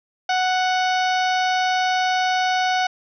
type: harmonic tone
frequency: 740 Hz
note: F#5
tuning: in tune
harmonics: 1 / 2 / 3 / 4 / 5 / 6 / 7 / 8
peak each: -19 / -25 / -29 / -31 / -33 / -35 / -36 / -37 dBFS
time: 0.29-2.87 s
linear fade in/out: 5 ms
effects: none